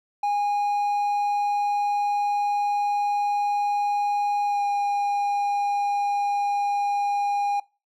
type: tone with pitch glide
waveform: triangle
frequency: 820 to 812.5 Hz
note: G#5 to G#5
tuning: -22 to -38 cents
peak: -19 dBFS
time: 0.23-7.6 s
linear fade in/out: 5 ms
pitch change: -16 cents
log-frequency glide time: 4.46-4.61 s
effects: noise-tail reverb RT60 0.3 s tail -23 dB re dry